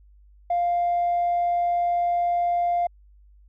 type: tone with tanh clipping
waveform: triangle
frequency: 699 Hz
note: F5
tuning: 1 cent sharp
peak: -20 dBFS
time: 0.5-2.87 s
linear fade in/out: 5 ms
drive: 5 dB
effects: added 50 Hz sine -50 dBFS peak until 3.48 s